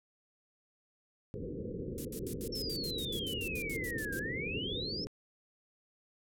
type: low-pass noise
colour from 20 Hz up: white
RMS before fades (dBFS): -40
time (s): 1.34-5.07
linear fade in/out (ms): 0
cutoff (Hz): 510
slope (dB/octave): 96
type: noise bursts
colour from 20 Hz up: violet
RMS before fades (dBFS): -40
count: 16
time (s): 1.98-4.193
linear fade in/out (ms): 0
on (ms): 68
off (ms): 75
type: exponential two-way sweep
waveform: sine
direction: down then up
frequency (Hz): 5460 to 1568 to 5410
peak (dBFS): -37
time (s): 2.52-5.05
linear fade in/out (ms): 10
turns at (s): 4.16
effects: low-pass 12000 Hz 12 dB/octave